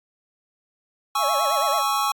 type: chord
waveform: square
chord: C# minor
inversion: second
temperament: equal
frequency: 830.6 / 1108.7 / 1318.5 Hz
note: G#5 / C#6 / E6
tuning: 0 / 0 / 0 cents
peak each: -26 / -24 / -27 dBFS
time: 1.15-2.12 s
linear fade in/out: 5 ms
type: tone with vibrato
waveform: triangle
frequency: 622.3 Hz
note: D#5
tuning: in tune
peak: -23 dBFS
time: 1.18-1.83 s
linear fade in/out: 50 ms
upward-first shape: sine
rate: 9.1 Hz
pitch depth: 200 cents each way
effects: AAC 64 kbps